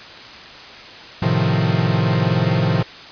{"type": "chord", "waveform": "45% pulse", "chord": "F dominant seventh", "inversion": "first", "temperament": "equal", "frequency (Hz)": [110, 130.81, 155.56, 174.61], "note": ["A2", "C3", "Eb3", "F3"], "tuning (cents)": [0, 0, 0, 0], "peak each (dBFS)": -21, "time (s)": [1.22, 2.83], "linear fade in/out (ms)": 5, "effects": ["white hiss -37 dBFS RMS until 3.11 s", "resampled to 11025 Hz"]}